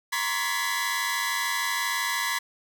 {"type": "tone cluster", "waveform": "sawtooth", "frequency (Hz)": [951, 1050, 1136, 1693, 1995], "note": ["A#5", "C6", "C#6", "G#6", "B6"], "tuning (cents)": [34, 6, 42, 33, 17], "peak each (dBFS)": [-30, -29, -32, -28, -26], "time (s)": [0.12, 2.39], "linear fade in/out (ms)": 10, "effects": []}